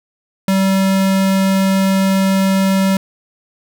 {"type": "tone", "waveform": "square", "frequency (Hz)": 192.6, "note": "G3", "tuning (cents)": -30, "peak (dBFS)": -12, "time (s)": [0.48, 2.97], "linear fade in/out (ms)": 2, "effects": []}